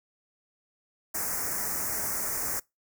white band-stop noise, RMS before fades -31 dBFS, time 1.14-2.6 s, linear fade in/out 10 ms, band 2100 to 5500 Hz, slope 48 dB/octave, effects noise-tail reverb RT60 0.2 s tail -24 dB re dry

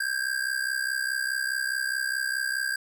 square ring-modulated tone, 1598 Hz, G6, 33 cents sharp, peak -24 dBFS, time 0-2.76 s, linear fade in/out 5 ms, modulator 32.4 Hz, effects none

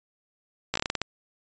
slowing click train, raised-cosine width 0.2 ms, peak -9 dBFS, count 9, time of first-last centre 0.74-1.016 s, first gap 15 ms, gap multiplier 1.23, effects resampled to 16000 Hz

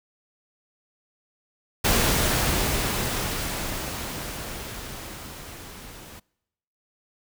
pink noise with level ramp, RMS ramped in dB -20 to -44 dBFS, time 1.84-6.2 s, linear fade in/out 10 ms, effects noise-tail reverb RT60 0.9 s tail -26 dB re dry

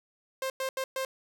sawtooth tone bursts at uneven times, 528 Hz, C5, 16 cents sharp, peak -26 dBFS, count 4, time 0.42-0.5 / 0.6-0.69 / 0.77-0.84 / 0.96-1.05 s, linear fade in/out 2 ms, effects none

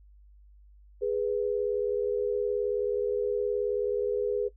sine tone pair together, 413.8 / 492.8 Hz, G#4 / B4, -6 / -4 cents, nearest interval minor third, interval 302 cents, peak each -28 / -29 dBFS, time 1.01-4.49 s, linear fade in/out 20 ms, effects noise-tail reverb RT60 0.1 s tail -18 dB re dry + added 50 Hz sine -52 dBFS peak until 4.56 s

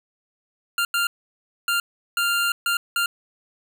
25% pulse tone bursts at uneven times, 1395 Hz, F6, 2 cents flat, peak -16 dBFS, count 6, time 0.78-0.85 / 0.94-1.07 / 1.68-1.8 / 2.17-2.52 / 2.66-2.77 / 2.96-3.06 s, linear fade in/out 2 ms, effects none

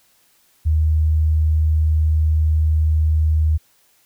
sine tone, 78 Hz, D#2, 5 cents sharp, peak -13 dBFS, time 0.65-3.58 s, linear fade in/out 20 ms, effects white hiss -58 dBFS RMS until 4.05 s

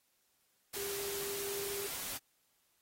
sine tone in noise, 400.1 Hz, G4, 35 cents sharp, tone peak -40 dBFS, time 0.76-1.87 s, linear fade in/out 10 ms, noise white, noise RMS -41 dBFS, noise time 0.73-2.18 s, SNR -2 dB, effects white hiss -75 dBFS RMS until 2.81 s + AAC 48 kbps

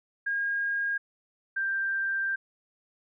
sine tone pair in turn, 1625 / 1578.7 Hz, G#6 / G6, -38 / +12 cents, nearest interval minor second, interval 50 cents, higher first, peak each -26 / -26 dBFS, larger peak neither, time 0.26-0.98 / 1.56-2.36 s, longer second, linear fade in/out 10 ms, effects none

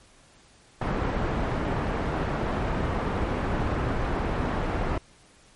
pink low-pass noise, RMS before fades -27 dBFS, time 0.81-4.98 s, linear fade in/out 5 ms, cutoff 1400 Hz, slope 12 dB/octave, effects pink hiss -56 dBFS RMS until 5.55 s + MP3 48 kbps

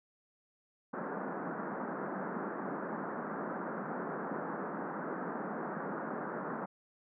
pink band-pass noise, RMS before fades -39 dBFS, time 0.93-6.66 s, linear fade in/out 10 ms, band 170 to 1600 Hz, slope 48 dB/octave, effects none

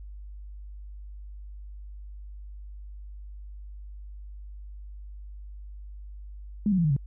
sine tone with pitch steps, 208.4 / 187.82 / 169.27 / 152.56 / 137.49 Hz, G#3 / F#3 / E3 / D#3 / C#3, +6 / +26 / +46 / -34 / -14 cents, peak -20 dBFS, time 6.66-6.965 s, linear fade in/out 2 ms, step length 61 ms, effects added 50 Hz sine -39 dBFS peak until 7.06 s

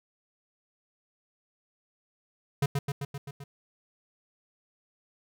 square tone with echo, 140.8 Hz, C#3, 27 cents sharp, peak -23 dBFS, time 2.62-2.66 s, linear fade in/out 5 ms, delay 130 ms, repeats 6, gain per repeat -3 dB, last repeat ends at 3.44 s, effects none

